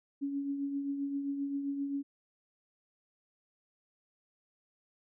sine tone with tremolo, 280 Hz, C#4, 18 cents sharp, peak -30 dBFS, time 0.21-2.03 s, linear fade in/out 20 ms, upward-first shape triangle, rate 7.6 Hz, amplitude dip 50%, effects none

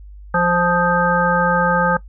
harmonic tone with a mistuned harmonic, 174.61 Hz, F3, in tune, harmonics 1 / 3 / 5 / 7 / 9, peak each -20 / -20 / -20 / -20 / -20 dBFS, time 0.34-1.97 s, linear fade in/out 5 ms, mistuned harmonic 7, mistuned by +33 cents, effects noise-tail reverb RT60 0.1 s tail -18 dB re dry + added 50 Hz sine -35 dBFS peak until 2.08 s

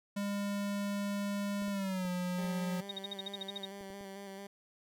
square tone with pitch glide, 201.9 to 179.87 Hz, G#3 to F#3, -49 to -49 cents, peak -34 dBFS, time 0.16-2.81 s, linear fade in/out 10 ms, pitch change -200 cents, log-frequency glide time 1.7-2.09 s
clicks, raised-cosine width 2 ms, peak -39 dBFS, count 7, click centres 1.621 / 1.681 / 2.052 / 2.444 / 3.81 / 3.903 / 4.01 s
15% pulse tone with vibrato, 196.7 Hz, G3, 6 cents sharp, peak -38 dBFS, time 2.38-4.47 s, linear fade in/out 5 ms, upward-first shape square, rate 4.5 Hz, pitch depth 23 cents each way
sine tone bursts, 3729 Hz, A#7, in tune, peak -36 dBFS, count 11, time 2.89-3.653 s, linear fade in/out 5 ms, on 23 ms, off 51 ms
effects none

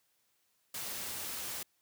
white noise, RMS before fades -40 dBFS, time 0.74-1.63 s, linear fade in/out 5 ms, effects white hiss -75 dBFS RMS until 1.81 s + high-pass 60 Hz 12 dB/octave

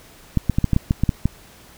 clicks, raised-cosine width 5 ms, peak -4 dBFS, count 10, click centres 0.373 / 0.497 / 0.585 / 0.643 / 0.733 / 0.764 / 0.909 / 1.036 / 1.092 / 1.256 s, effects pink hiss -47 dBFS RMS until 1.77 s

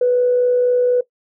sine tone with amplitude modulation, 493.9 Hz, B4, in tune, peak -10 dBFS, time 0.01-1.01 s, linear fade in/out 5 ms, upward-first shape sine, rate 64 Hz, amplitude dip 25%, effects noise-tail reverb RT60 0.1 s tail -18 dB re dry + tanh soft clip ceiling -6 dBFS

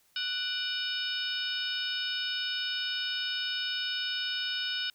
harmonic tone with a mistuned harmonic, 740 Hz, F#5, in tune, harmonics 2 / 3 / 4 / 5 / 6 / 7, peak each -37 / -43 / -34 / -36 / -44 / -39 dBFS, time 0.16-4.9 s, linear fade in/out 2 ms, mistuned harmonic 3, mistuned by +120 cents, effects white hiss -67 dBFS RMS until 4.94 s

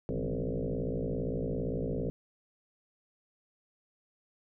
sine tone with frequency modulation, 150.3 Hz, D3, 40 cents sharp, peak -30 dBFS, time 0.09-2.1 s, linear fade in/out 0 ms, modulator 57.6 Hz, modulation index 6.7, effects none

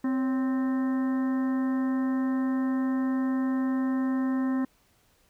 harmonic tone with a mistuned harmonic, 261.1 Hz, C4, 3 cents flat, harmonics 1 / 2 / 3 / 4 / 5 / 6 / 7, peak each -24 / -41 / -44 / -41 / -47 / -50 / -45 dBFS, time 0.04-4.65 s, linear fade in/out 5 ms, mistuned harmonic 2, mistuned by +100 cents, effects pink hiss -65 dBFS RMS until 5.29 s

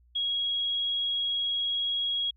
sine tone, 3307 Hz, G#7, 8 cents flat, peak -26 dBFS, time 0.15-2.31 s, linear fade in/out 10 ms, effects added 60 Hz sine -58 dBFS peak until 2.36 s

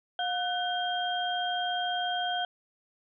sine tone cluster, 715 / 1504 / 3207 Hz, F5 / F#6 / G7, +41 / +28 / +39 cents, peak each -30 / -35 / -33 dBFS, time 0.19-2.45 s, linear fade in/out 2 ms, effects none

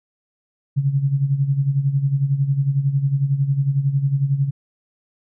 sine tone with tremolo, 138.59 Hz, C#3, in tune, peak -13 dBFS, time 0.76-4.51 s, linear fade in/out 20 ms, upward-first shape sine, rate 11 Hz, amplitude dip 70%, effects none

